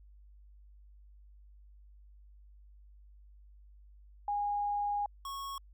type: tone pair in turn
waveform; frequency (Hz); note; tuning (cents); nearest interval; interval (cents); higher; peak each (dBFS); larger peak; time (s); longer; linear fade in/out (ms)
sine / square; 820 / 1100.9; G#5 / C#6; -22 / -12; perfect fourth; 510; second; -30 / -39; first; 4.28-5.06 / 5.25-5.58; first; 2
effects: added 50 Hz sine -54 dBFS peak until 5.73 s